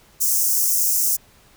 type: high-pass noise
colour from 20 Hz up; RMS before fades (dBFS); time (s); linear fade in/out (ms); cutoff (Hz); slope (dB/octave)
white; -19; 0.2-1.17; 20; 5600; 48
effects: pink hiss -53 dBFS RMS until 1.56 s